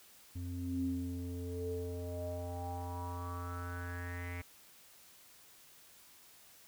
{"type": "tone with low-pass filter sweep", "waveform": "square", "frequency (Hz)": 87.9, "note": "F2", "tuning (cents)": 12, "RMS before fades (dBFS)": -40, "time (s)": [0.35, 4.42], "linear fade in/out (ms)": 10, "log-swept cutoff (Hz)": [200, 2200], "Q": 7.8, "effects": ["white hiss -60 dBFS RMS until 6.67 s"]}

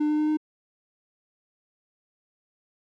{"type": "tone with pitch steps", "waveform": "triangle", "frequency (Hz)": [300.2, 302.5, 304.7, 307], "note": ["D4", "D#4", "D#4", "D#4"], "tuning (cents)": [38, -49, -36, -23], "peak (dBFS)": -19, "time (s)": [0, 0.372], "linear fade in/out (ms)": 10, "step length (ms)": 93, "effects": []}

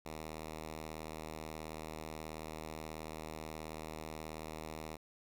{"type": "tone", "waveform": "5% pulse", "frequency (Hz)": 78.5, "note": "D#2", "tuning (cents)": 16, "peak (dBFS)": -32, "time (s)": [0.05, 4.97], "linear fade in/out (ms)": 10, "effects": []}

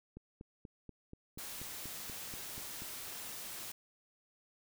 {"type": "click train", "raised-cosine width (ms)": 3, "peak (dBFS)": -35, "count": 12, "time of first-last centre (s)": [0.17, 2.821], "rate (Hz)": 4.15}
{"type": "noise", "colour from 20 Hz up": "white", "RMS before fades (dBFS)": -45, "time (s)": [1.38, 3.72], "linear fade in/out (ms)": 5}
{"effects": []}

